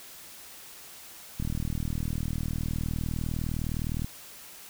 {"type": "click train", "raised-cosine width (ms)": 5, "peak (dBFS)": -19, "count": 106, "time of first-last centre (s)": [1.4, 4.045], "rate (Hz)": 39.7, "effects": ["white hiss -47 dBFS RMS until 4.69 s"]}